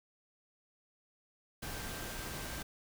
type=tone in noise; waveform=sine; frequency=1570 Hz; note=G6; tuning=2 cents sharp; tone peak=-51 dBFS; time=1.62-2.63 s; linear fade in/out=10 ms; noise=pink; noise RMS=-42 dBFS; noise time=1.62-2.63 s; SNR=-12 dB; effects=none